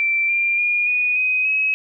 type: tone with pitch steps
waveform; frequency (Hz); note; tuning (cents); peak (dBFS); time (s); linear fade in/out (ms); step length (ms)
sine; 2343 / 2384 / 2426 / 2468 / 2511 / 2555; D7 / D7 / D#7 / D#7 / D#7 / D#7; -5 / +25 / -44 / -15 / +15 / +45; -16; 0-1.74; 0; 290
effects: none